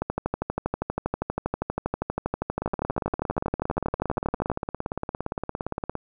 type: two click trains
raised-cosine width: 1 ms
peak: -11 / -14 dBFS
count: 57 / 59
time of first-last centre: 0.02-4.5 / 2.62-5.953 s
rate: 12.5 / 17.4 Hz
effects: none